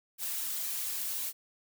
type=noise with flanger; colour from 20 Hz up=blue; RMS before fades=-35 dBFS; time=0.18-1.33 s; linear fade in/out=50 ms; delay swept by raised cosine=1.4 to 3.8 ms; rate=3.9 Hz; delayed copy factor=-0.65; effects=none